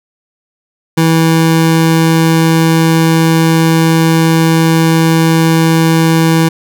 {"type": "tone", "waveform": "25% pulse", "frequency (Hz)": 162.8, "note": "E3", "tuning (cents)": -21, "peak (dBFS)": -3, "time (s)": [0.97, 6.49], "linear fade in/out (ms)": 10, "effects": []}